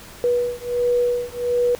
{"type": "beating tone pair", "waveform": "sine", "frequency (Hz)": [485.5, 486.9], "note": ["B4", "B4"], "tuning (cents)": [-30, -25], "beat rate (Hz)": 1.4, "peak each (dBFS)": -21, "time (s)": [0.24, 1.75], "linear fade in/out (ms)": 0, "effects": ["pink hiss -41 dBFS RMS until 1.79 s"]}